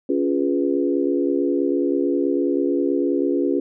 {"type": "chord", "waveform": "sine", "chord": "C# dominant seventh", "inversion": "none", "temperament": "equal with one note detuned", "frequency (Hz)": [279.9, 349.2, 415.3, 493.9], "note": ["C#4", "E#4", "G#4", "B4"], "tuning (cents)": [17, 0, 0, 0], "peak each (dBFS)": [-21, -22, -25, -27], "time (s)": [0.09, 3.6], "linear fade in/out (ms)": 5, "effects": []}